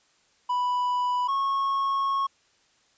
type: tone pair in turn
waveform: triangle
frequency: 987.8 / 1096.1 Hz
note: B5 / C#6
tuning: 0 / -20 cents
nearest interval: major second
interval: 180 cents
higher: second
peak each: -21 dBFS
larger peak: neither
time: 0.49-1.28 / 1.28-2.27 s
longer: second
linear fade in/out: 10 ms
effects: white hiss -64 dBFS RMS until 2.97 s + resampled to 16000 Hz